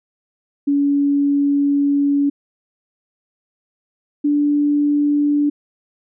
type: tone pair in turn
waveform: sine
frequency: 283.8 / 291.6 Hz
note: C#4 / D4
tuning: +41 / -12 cents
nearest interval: unison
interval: 47 cents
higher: second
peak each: -13 dBFS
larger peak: neither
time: 0.67-2.3 / 4.24-5.5 s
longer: first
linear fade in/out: 10 ms
effects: none